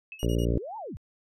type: tone with exponential decay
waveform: sine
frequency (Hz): 2600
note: E7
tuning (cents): -24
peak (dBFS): -35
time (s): 0.12-0.28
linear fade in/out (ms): 1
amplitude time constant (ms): 33
type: tone bursts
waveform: sawtooth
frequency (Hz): 2877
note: F#7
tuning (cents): -49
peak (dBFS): -37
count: 3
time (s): 0.19-0.451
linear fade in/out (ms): 5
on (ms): 67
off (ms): 30
type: harmonic tone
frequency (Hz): 58.3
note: A#1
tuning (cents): +1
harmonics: 1 / 2 / 3 / 4 / 5 / 6 / 7 / 8 / 9 / 10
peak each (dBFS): -27 / -29 / -32 / -36 / -33 / -36 / -33 / -37 / -39 / -40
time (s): 0.23-0.58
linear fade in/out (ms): 0
type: linear two-way sweep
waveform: sine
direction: up then down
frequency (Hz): 34.65 to 932.3 to 34.65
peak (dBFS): -35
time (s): 0.49-0.97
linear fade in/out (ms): 0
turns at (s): 0.77
effects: resampled to 32000 Hz